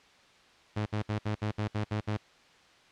sawtooth tone bursts, 106.1 Hz, G#2, 38 cents sharp, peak -25 dBFS, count 9, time 0.76-2.172 s, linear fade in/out 10 ms, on 100 ms, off 64 ms, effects white hiss -59 dBFS RMS until 2.91 s + low-pass 4000 Hz 12 dB/octave

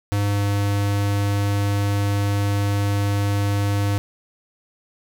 square tone with pitch glide, 101.7 to 101.11 Hz, G#2 to G#2, -36 to -46 cents, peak -19 dBFS, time 0.12-3.98 s, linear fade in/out 0 ms, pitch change -10 cents, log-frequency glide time 0.3-0.43 s, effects none

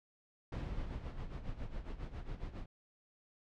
brown noise with exponential decay, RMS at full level -36 dBFS, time 0.52-2.18 s, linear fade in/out 5 ms, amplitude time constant 360 ms
brown noise with tremolo, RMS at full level -40 dBFS, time 0.77-2.66 s, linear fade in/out 5 ms, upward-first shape sine, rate 7.3 Hz, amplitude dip 75%
effects low-pass 4000 Hz 12 dB/octave

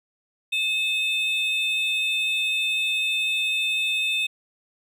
triangle tone pair together, 2586 / 3602 Hz, E7 / A7, -34 / +40 cents, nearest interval tritone, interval 574 cents, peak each -22 / -24 dBFS, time 0.52-4.27 s, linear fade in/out 10 ms, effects none

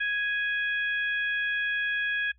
harmonic tone, 830.6 Hz, G#5, in tune, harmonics 2 / 3 / 4, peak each -26 / -34 / -38 dBFS, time 0-2.32 s, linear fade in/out 10 ms, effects noise-tail reverb RT60 0.1 s tail -21 dB re dry + added 60 Hz sine -58 dBFS peak until 2.38 s

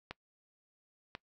clicks, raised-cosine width 0.3 ms, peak -24 dBFS, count 2, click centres 0.11 / 1.151 s, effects noise-tail reverb RT60 0.1 s tail -23 dB re dry

